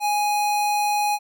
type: tone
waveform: square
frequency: 830.6 Hz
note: G#5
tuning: in tune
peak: -20 dBFS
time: 0-1.19 s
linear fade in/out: 50 ms
effects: none